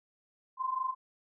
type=tone pair together; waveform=sine; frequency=1022 / 1046.5 Hz; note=C6 / C6; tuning=-41 / 0 cents; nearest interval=unison; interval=41 cents; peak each=-35 / -32 dBFS; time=0.57-0.95 s; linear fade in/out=50 ms; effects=none